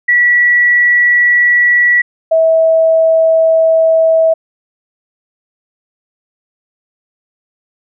sine tone pair in turn, 1943 / 648.4 Hz, B6 / E5, -29 / -29 cents, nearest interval octave + perfect fifth, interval 1900 cents, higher first, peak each -6 dBFS, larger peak neither, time 0.08-2.02 / 2.31-4.34 s, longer second, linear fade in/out 10 ms, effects none

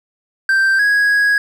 triangle tone pair in turn, 1568 / 1657.7 Hz, G6 / G#6, 0 / -4 cents, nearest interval minor second, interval 96 cents, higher second, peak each -9 dBFS, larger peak neither, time 0.49-0.79 / 0.79-1.38 s, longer second, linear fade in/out 2 ms, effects none

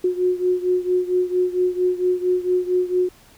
sine beating tone pair, 361.7 / 366.1 Hz, F#4 / F#4, -39 / -18 cents, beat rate 4.4 Hz, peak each -19 / -22 dBFS, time 0.04-3.09 s, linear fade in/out 5 ms, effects pink hiss -51 dBFS RMS until 3.37 s

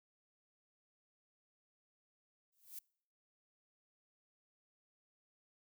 violet noise with exponential growth, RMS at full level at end -44 dBFS, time 2.52-2.79 s, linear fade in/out 5 ms, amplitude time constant 57 ms, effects noise-tail reverb RT60 0.6 s tail -26 dB re dry

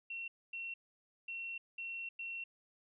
sine tone bursts at uneven times, 2721 Hz, F7, 46 cents flat, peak -40 dBFS, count 5, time 0.1-0.28 / 0.53-0.74 / 1.28-1.58 / 1.78-2.09 / 2.19-2.44 s, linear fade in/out 5 ms, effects none

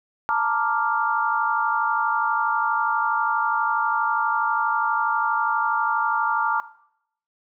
sine chord, Bb major seventh, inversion third, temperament equal, 880 / 932.3 / 1174.7 / 1396.9 Hz, A5 / Bb5 / D6 / F6, 0 / 0 / 0 / 0 cents, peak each -25 dBFS, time 0.29-6.6 s, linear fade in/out 0 ms, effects noise-tail reverb RT60 0.7 s tail -17 dB re dry

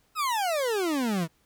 40% pulse exponential sweep, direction down, 1318.5 to 155.3 Hz, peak -24 dBFS, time 0.15-1.28 s, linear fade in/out 50 ms, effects pink hiss -67 dBFS RMS until 1.45 s

